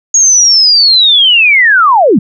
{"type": "linear sweep", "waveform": "sine", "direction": "down", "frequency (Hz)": [6660, 162.3], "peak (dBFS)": -3, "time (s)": [0.14, 2.19], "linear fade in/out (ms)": 5, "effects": []}